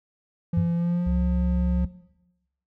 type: tone with pitch glide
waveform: triangle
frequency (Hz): 170 to 178.86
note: F3 to F3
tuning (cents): -46 to +42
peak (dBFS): -20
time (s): 0.53-1.85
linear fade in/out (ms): 5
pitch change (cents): +88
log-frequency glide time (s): 0.74-1.15
type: tone with exponential decay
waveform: sine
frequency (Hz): 96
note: G2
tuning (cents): -36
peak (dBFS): -18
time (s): 0.57-0.78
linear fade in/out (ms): 5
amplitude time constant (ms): 45
type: tone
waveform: sine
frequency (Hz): 68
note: C#2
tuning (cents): -33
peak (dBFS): -23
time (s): 1.06-1.86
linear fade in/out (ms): 10
effects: noise-tail reverb RT60 0.9 s tail -17 dB re dry